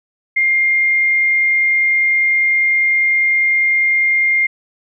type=tone; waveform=sine; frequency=2115 Hz; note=C7; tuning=18 cents sharp; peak=-11 dBFS; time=0.36-4.47 s; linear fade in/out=10 ms; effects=none